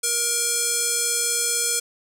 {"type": "tone with band-pass filter", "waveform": "square", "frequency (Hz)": 472.2, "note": "A#4", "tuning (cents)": 22, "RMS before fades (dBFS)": -23, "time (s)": [0.03, 1.8], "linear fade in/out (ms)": 10, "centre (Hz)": 8500, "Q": 2, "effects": []}